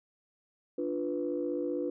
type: chord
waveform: sine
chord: B diminished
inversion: first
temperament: equal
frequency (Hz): 293.7 / 349.2 / 493.9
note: D4 / F4 / B4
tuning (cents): 0 / 0 / 0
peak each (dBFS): -34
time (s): 0.78-1.9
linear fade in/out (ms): 5
effects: tanh soft clip ceiling -21 dBFS